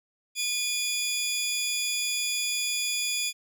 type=tone pair together; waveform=20% pulse; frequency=2438 / 3420 Hz; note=D#7 / A7; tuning=-36 / -50 cents; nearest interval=tritone; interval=586 cents; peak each=-24 dBFS; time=0.35-3.33 s; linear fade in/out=50 ms; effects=none